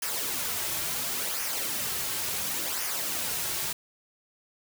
white noise with flanger, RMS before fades -31 dBFS, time 0.02-3.73 s, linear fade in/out 5 ms, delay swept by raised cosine 0.25 to 4.15 ms, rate 0.71 Hz, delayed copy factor -0.55, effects none

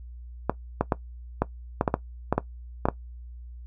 clicks, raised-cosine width 1 ms, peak -7 dBFS, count 11, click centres 0.496 / 0.81 / 0.922 / 1.42 / 1.811 / 1.878 / 1.941 / 2.326 / 2.38 / 2.855 / 2.886 s, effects noise-tail reverb RT60 0.1 s tail -17 dB re dry + added 60 Hz sine -39 dBFS peak until 3.66 s

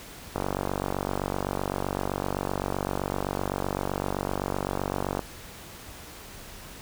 click train, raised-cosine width 1 ms, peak -13 dBFS, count 232, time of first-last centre 0.36-5.193 s, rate 47.8 Hz, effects pink hiss -44 dBFS RMS until 6.81 s

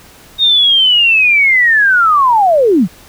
sine linear sweep, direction down, 3729 to 146.83 Hz, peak -6 dBFS, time 0.38-2.88 s, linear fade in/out 50 ms, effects pink hiss -40 dBFS RMS until 3.08 s

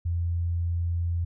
sine tone, 85.5 Hz, F2, 36 cents flat, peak -24 dBFS, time 0.05-1.25 s, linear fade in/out 10 ms, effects none

